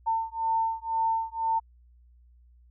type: beating tone pair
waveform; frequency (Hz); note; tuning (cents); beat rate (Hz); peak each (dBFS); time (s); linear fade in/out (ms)
sine; 900 / 902; A5 / A5; +39 / +43; 2; -28; 0.06-1.6; 20
effects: added 60 Hz sine -54 dBFS peak until 2.7 s